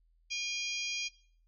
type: harmonic tone with a mistuned harmonic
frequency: 808 Hz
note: G#5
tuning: 48 cents flat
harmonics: 3 / 4 / 5 / 6 / 7 / 8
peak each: -37 / -40 / -50 / -40 / -43 / -45 dBFS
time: 0.3-1.09 s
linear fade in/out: 20 ms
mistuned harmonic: 5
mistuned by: +32 cents
effects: noise-tail reverb RT60 0.5 s tail -19 dB re dry + added 41 Hz sine -65 dBFS peak until 1.47 s